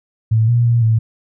sine tone with pitch steps, 111.3 / 119.3 / 118 / 112 Hz, A2 / A#2 / A#2 / A2, +20 / +41 / +22 / +31 cents, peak -10 dBFS, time 0.31-0.99 s, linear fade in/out 10 ms, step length 170 ms, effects none

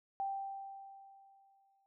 sine tone with exponential decay, 784 Hz, G5, in tune, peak -33 dBFS, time 0.2-1.86 s, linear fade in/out 0 ms, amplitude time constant 360 ms, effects noise-tail reverb RT60 0.2 s tail -26 dB re dry

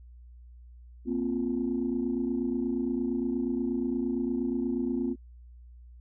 sine chord, Bb suspended second, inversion none, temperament equal, 233.1 / 261.6 / 349.2 Hz, Bb3 / C4 / F4, 0 / 0 / 0 cents, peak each -31 / -29 / -32 dBFS, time 1.05-5.16 s, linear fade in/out 50 ms, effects tanh soft clip ceiling -19 dBFS + added 60 Hz sine -47 dBFS peak until 6 s

